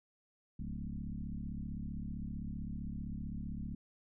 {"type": "tone with frequency modulation", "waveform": "sine", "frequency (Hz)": 120.3, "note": "B2", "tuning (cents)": -45, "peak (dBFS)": -38, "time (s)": [0.59, 3.75], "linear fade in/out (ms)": 5, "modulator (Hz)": 35.5, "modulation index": 3.3, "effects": []}